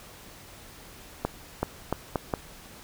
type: accelerating click train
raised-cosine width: 1 ms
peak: -11 dBFS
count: 5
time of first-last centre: 1.25-2.338 s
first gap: 380 ms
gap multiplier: 0.78
effects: pink hiss -48 dBFS RMS until 2.83 s